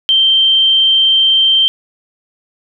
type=tone; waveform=sine; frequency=3136 Hz; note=G7; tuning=in tune; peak=-7 dBFS; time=0.09-1.68 s; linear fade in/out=0 ms; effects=none